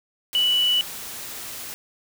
sine tone in noise, 2960 Hz, F#7, in tune, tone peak -17 dBFS, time 0.35-0.81 s, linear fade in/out 0 ms, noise white, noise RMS -35 dBFS, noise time 0.33-1.74 s, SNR +15 dB, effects none

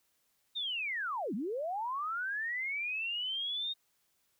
sine linear two-way sweep, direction down then up, 3729 to 180.3 to 3729 Hz, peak -33 dBFS, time 0.55-3.74 s, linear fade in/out 20 ms, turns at 1.34 s, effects white hiss -75 dBFS RMS until 4.39 s

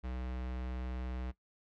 square tone, 62.8 Hz, B1, 30 cents sharp, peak -38 dBFS, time 0.03-1.32 s, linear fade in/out 20 ms, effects noise-tail reverb RT60 0.1 s tail -17 dB re dry + low-pass 3000 Hz 12 dB/octave

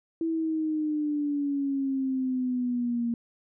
sine exponential sweep, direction down, 329.6 to 233.1 Hz, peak -25 dBFS, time 0.21-3.14 s, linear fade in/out 2 ms, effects none

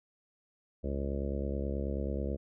harmonic tone, 69.3 Hz, C#2, in tune, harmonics 1 / 2 / 3 / 4 / 5 / 6 / 7 / 8 / 9, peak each -34 / -43 / -39 / -44 / -42 / -45 / -42 / -43 / -48 dBFS, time 0.83-2.37 s, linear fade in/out 20 ms, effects none

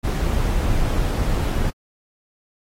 brown noise, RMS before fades -20 dBFS, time 0.03-1.71 s, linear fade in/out 20 ms, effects AAC 48 kbps

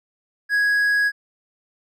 triangle tone with hard clipping, 1661.2 Hz, G#6, in tune, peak -17 dBFS, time 0.49-1.12 s, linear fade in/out 50 ms, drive 6 dB, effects none

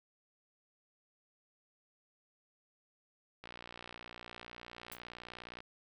click train, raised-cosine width 0.3 ms, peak -31 dBFS, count 130, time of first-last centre 3.44-5.604 s, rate 59.6 Hz
blue noise with exponential decay, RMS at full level -42 dBFS, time 4.92-5 s, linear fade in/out 1 ms, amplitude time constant 17 ms
effects none

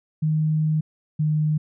sine tone pair in turn, 155.3 / 153.16 Hz, D#3 / D#3, -3 / -27 cents, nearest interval unison, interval 24 cents, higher first, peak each -18 dBFS, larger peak neither, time 0.22-0.81 / 1.19-1.58 s, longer first, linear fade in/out 10 ms, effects none

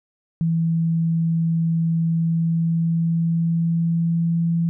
sine tone with pitch glide, 164.81 to 167.59 Hz, E3 to E3, 0 to +29 cents, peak -17 dBFS, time 0.41-4.69 s, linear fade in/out 0 ms, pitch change +29 cents, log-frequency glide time 2.04-4.43 s, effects none

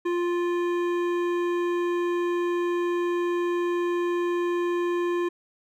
sine tone with hard clipping, 349.2 Hz, F4, in tune, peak -25 dBFS, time 0.05-5.29 s, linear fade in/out 10 ms, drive 13 dB, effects none

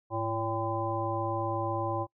harmonic tone with a mistuned harmonic, 113 Hz, A2, 47 cents sharp, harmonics 1 / 3 / 5 / 7 / 9, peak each -35 / -35 / -35 / -35 / -35 dBFS, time 0.1-2.07 s, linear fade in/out 50 ms, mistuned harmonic 1, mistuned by -95 cents, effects noise-tail reverb RT60 0.1 s tail -23 dB re dry

